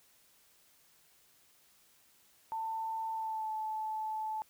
sine tone with pitch glide, 892 to 870.1 Hz, A5 to A5, +23 to -20 cents, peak -34 dBFS, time 2.52-4.42 s, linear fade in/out 0 ms, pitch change -43 cents, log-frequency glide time 3.12-3.51 s, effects white hiss -66 dBFS RMS until 4.49 s

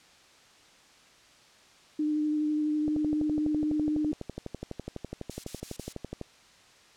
sine tone with vibrato, 302.8 Hz, D#4, 47 cents flat, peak -25 dBFS, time 1.99-4.12 s, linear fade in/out 5 ms, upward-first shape sine, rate 12 Hz, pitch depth 14 cents each way
click train, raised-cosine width 2 ms, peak -22 dBFS, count 41, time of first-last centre 2.88-6.213 s, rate 12 Hz
violet noise bursts, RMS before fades -35 dBFS, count 4, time 5.3-5.929 s, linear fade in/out 5 ms, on 140 ms, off 23 ms
effects white hiss -57 dBFS RMS until 6.96 s + low-pass 6000 Hz 12 dB/octave

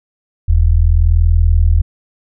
sine tone pair together, 40.75 / 81.5 Hz, E1 / E2, -19 / -19 cents, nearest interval octave, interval 1200 cents, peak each -10 dBFS, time 0.48-1.82 s, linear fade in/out 10 ms, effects none

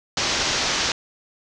white low-pass noise, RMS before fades -23 dBFS, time 0.17-0.92 s, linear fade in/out 2 ms, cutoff 6400 Hz, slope 48 dB/octave, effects none

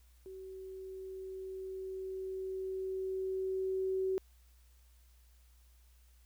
sine tone with level ramp, 379 Hz, F#4, 42 cents sharp, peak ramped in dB -45 to -30 dBFS, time 0.26-4.18 s, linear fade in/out 0 ms, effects added 60 Hz sine -60 dBFS peak until 6.25 s + white hiss -71 dBFS RMS until 6.25 s

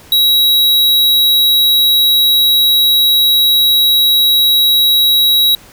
square tone, 3860 Hz, B7, 40 cents flat, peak -8 dBFS, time 0.12-5.55 s, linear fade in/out 2 ms, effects pink hiss -40 dBFS RMS until 5.72 s

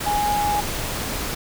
sine tone in noise, 828 Hz, G#5, 5 cents flat, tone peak -19 dBFS, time 0.06-0.61 s, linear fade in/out 10 ms, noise pink, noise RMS -27 dBFS, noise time 0-1.35 s, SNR +5 dB, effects none

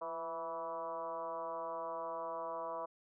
sine tone with frequency modulation, 822 Hz, G#5, 18 cents flat, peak -38 dBFS, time 0.01-2.86 s, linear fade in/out 10 ms, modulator 162 Hz, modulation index 2.1, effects none

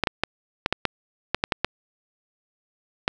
clicks, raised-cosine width 0.3 ms, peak -4 dBFS, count 11, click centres 0.037 / 0.072 / 0.236 / 0.661 / 0.726 / 0.853 / 1.346 / 1.439 / 1.522 / 1.646 / 3.079 s, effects none

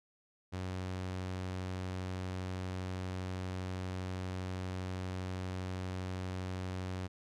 sawtooth tone, 92.5 Hz, F#2, in tune, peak -33 dBFS, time 0.52-7.08 s, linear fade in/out 20 ms, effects low-pass 7000 Hz 12 dB/octave

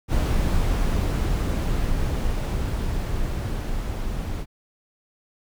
brown noise with level ramp, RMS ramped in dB -20 to -28 dBFS, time 0.08-4.46 s, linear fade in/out 50 ms, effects none

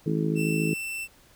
harmonic tone, 53.7 Hz, A1, 41 cents flat, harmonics 3 / 4 / 5 / 6 / 7 / 8, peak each -26 / -31 / -33 / -30 / -38 / -32 dBFS, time 0.06-0.74 s, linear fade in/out 5 ms
45% pulse tone, 2674 Hz, E7, 24 cents sharp, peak -31 dBFS, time 0.35-1.08 s, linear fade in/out 50 ms
effects pink hiss -57 dBFS RMS until 1.35 s

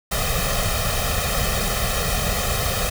pink noise with comb filter, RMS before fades -22 dBFS, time 0.11-2.9 s, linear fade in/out 10 ms, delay 1.6 ms, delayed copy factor +1, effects none

